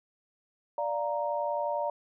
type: chord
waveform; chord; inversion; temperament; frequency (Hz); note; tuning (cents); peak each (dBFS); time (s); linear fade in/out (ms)
sine; Bb major; first; equal; 587.3 / 698.5 / 932.3; D5 / F5 / Bb5; 0 / 0 / 0; -31 / -35 / -32; 0.78-1.9; 2
effects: none